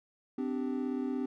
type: chord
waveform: triangle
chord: C suspended second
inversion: none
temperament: equal with one note detuned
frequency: 256.7 / 293.7 / 392 Hz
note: C4 / D4 / G4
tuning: -33 / 0 / 0 cents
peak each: -31 / -35 / -37 dBFS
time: 0.38-1.26 s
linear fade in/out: 5 ms
effects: none

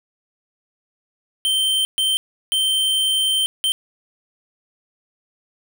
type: tone bursts at uneven times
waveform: square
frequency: 3115 Hz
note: G7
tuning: 12 cents flat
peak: -17 dBFS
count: 4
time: 1.45-1.85 / 1.98-2.17 / 2.52-3.46 / 3.64-3.72 s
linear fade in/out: 0 ms
effects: none

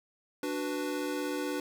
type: chord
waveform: square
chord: B minor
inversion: first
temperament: equal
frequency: 293.7 / 370 / 493.9 Hz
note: D4 / F#4 / B4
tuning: 0 / 0 / 0 cents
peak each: -35 / -38 / -38 dBFS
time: 0.43-1.6 s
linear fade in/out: 2 ms
effects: none

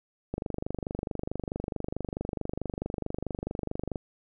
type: click train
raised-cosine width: 2 ms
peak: -18 dBFS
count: 90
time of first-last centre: 0.34-3.958 s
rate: 24.6 Hz
effects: none

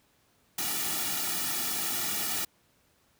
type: noise with comb filter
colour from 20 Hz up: white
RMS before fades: -31 dBFS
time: 0.58-2.45 s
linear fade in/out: 5 ms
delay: 1.9 ms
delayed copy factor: -0.9
effects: pink hiss -67 dBFS RMS until 3.19 s + high-pass 60 Hz 12 dB/octave

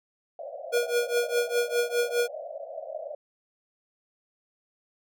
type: band-pass noise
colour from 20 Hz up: pink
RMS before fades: -38 dBFS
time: 0.39-3.15 s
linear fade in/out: 5 ms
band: 540 to 690 Hz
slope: 96 dB/octave
type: tone with tremolo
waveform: square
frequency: 480 Hz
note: B4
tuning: 49 cents flat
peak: -21 dBFS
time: 0.72-2.28 s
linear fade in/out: 20 ms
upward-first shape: triangle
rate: 4.9 Hz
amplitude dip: 95%
effects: none

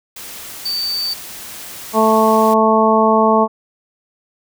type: noise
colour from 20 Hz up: white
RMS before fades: -32 dBFS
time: 0.16-2.54 s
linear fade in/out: 5 ms
type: tone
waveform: triangle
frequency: 4588 Hz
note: D8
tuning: 41 cents flat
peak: -17 dBFS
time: 0.65-1.14 s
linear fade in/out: 10 ms
type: harmonic tone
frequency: 220 Hz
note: A3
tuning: in tune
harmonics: 1 / 2 / 3 / 4 / 5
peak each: -16 / -16 / -16 / -16 / -16 dBFS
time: 1.93-3.48 s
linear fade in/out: 50 ms
effects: none

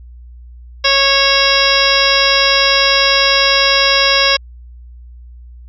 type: harmonic tone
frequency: 550 Hz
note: C#5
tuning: 14 cents flat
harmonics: 1 / 2 / 3 / 4 / 5 / 6 / 7 / 9 / 10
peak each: -18 / -18 / -18 / -18 / -18 / -18 / -18 / -18 / -18 dBFS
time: 0.84-4.37 s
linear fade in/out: 10 ms
effects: added 60 Hz sine -33 dBFS peak until 5.68 s

